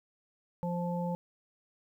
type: harmonic tone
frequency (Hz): 174.61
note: F3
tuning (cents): 0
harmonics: 1 / 3 / 5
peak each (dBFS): -32 / -37 / -39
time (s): 0.63-1.15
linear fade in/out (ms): 0
effects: 11-bit